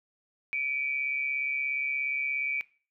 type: tone pair together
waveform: sine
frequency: 2300 / 2437 Hz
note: D7 / D#7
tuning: -37 / -37 cents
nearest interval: minor second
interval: 100 cents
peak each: -29 / -34 dBFS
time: 0.53-2.61 s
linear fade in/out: 0 ms
effects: noise-tail reverb RT60 0.4 s tail -20 dB re dry